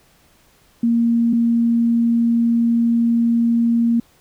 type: tone pair in turn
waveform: sine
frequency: 233.1 / 233.1 Hz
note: A#3 / A#3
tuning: 0 / 0 cents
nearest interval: unison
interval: 0 cents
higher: neither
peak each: -13 dBFS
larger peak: neither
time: 0.83-1.33 / 1.33-4 s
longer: second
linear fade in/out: 5 ms
effects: pink hiss -55 dBFS RMS until 4.2 s